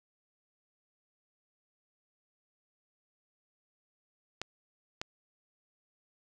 clicks, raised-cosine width 0.2 ms, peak -18 dBFS, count 2, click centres 4.416 / 5.015 s, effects none

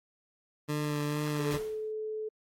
20% pulse tone with vibrato, 148.6 Hz, D3, 21 cents sharp, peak -25 dBFS, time 0.68-1.58 s, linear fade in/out 20 ms, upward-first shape sine, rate 2.2 Hz, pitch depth 16 cents each way
sine tone, 432.8 Hz, A4, 29 cents flat, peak -33 dBFS, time 1.39-2.29 s, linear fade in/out 10 ms
pink noise with exponential decay, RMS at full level -39 dBFS, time 1.51-1.92 s, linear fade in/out 2 ms, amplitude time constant 87 ms
effects AAC 48 kbps

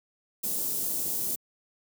white band-stop noise, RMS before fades -30 dBFS, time 0.43-1.36 s, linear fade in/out 10 ms, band 410 to 8100 Hz, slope 12 dB/octave, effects high-pass 150 Hz 12 dB/octave

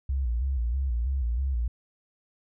sine tone with vibrato, 62.7 Hz, B1, 27 cents sharp, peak -24 dBFS, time 0.09-1.68 s, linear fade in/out 5 ms, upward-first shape square, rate 3.1 Hz, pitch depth 120 cents each way, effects none

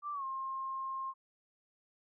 sine tone with pitch glide, 1174.7 to 1064.8 Hz, D6 to C6, 0 to +30 cents, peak -36 dBFS, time 0.02-1.14 s, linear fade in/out 50 ms, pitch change -170 cents, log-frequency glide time 0.13-0.24 s, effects none

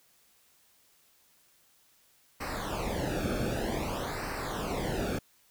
brown noise with flanger, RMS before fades -33 dBFS, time 2.4-5.19 s, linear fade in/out 10 ms, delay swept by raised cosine 0.29 to 1.03 ms, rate 0.53 Hz, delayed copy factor -0.85, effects white hiss -65 dBFS RMS until 5.5 s

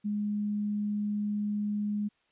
sine tone, 207.7 Hz, G#3, in tune, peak -28 dBFS, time 0.04-2.09 s, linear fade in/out 20 ms, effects white hiss -71 dBFS RMS until 2.31 s + resampled to 8000 Hz

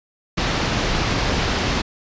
pink low-pass noise, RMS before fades -21 dBFS, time 0.37-1.82 s, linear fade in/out 10 ms, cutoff 5600 Hz, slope 24 dB/octave, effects resampled to 16000 Hz

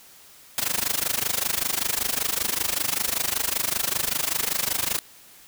white noise with amplitude modulation, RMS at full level -22 dBFS, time 0.58-4.99 s, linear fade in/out 0 ms, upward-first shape sine, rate 25.2 Hz, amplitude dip 90%, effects white hiss -50 dBFS RMS until 5.47 s

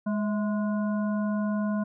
harmonic tone with a mistuned harmonic, 207.7 Hz, G#3, in tune, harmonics 1 / 3 / 5 / 7, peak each -25 / -35 / -39 / -42 dBFS, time 0.06-1.84 s, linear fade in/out 10 ms, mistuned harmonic 3, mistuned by +62 cents, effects none

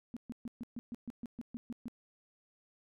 sine tone bursts, 236.7 Hz, A#3, 27 cents sharp, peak -38 dBFS, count 12, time 0.14-1.882 s, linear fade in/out 0 ms, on 26 ms, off 130 ms, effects none

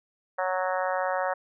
harmonic tone, 185 Hz, F#3, in tune, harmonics 3 / 4 / 5 / 6 / 7 / 8 / 9 / 10, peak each -29 / -31 / -33 / -35 / -36 / -37 / -38 / -39 dBFS, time 0.38-1.34 s, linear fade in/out 10 ms, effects none

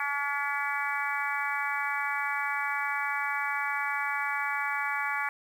harmonic tone, 284.7 Hz, C#4, 46 cents sharp, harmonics 3 / 4 / 5 / 6 / 7 / 8, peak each -35 / -35 / -35 / -35 / -35 / -35 dBFS, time 0-5.29 s, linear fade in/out 2 ms, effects 9-bit

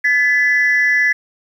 sine tone pair together, 1722 / 2000 Hz, A6 / B6, -38 / +21 cents, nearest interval minor third, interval 259 cents, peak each -13 dBFS, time 0.04-1.13 s, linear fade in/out 10 ms, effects tanh soft clip ceiling -6 dBFS + 8-bit

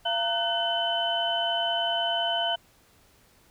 sine tone cluster, 684 / 924 / 1502 / 3035 Hz, F5 / A#5 / F#6 / F#7, -36 / -16 / +26 / +43 cents, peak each -28 / -34 / -34 / -27 dBFS, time 0.05-2.56 s, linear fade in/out 10 ms, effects pink hiss -60 dBFS RMS until 3.5 s

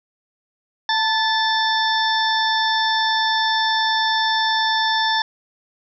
harmonic tone with a mistuned harmonic, 890 Hz, A5, 20 cents sharp, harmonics 1 / 2 / 4 / 5 / 6, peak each -20 / -22 / -23 / -32 / -26 dBFS, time 0.89-5.22 s, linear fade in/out 2 ms, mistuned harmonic 2, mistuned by -38 cents, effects none

